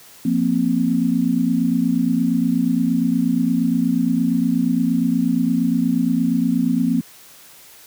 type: chord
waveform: sine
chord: F suspended fourth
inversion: none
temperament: equal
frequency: 174.61 / 233.1 / 261.6 Hz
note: F3 / Bb3 / C4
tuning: 0 / 0 / 0 cents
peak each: -22 / -19 / -19 dBFS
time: 0.25-7.01 s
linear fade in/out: 5 ms
effects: white hiss -45 dBFS RMS until 7.86 s + high-pass 60 Hz 12 dB/octave